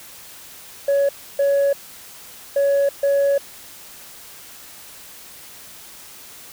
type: tone bursts at uneven times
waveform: sine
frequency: 560 Hz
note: C#5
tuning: 18 cents sharp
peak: -12 dBFS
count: 4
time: 0.88-1.09 / 1.39-1.73 / 2.56-2.89 / 3.03-3.38 s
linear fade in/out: 5 ms
effects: tanh soft clip ceiling -13 dBFS + white hiss -41 dBFS RMS until 6.52 s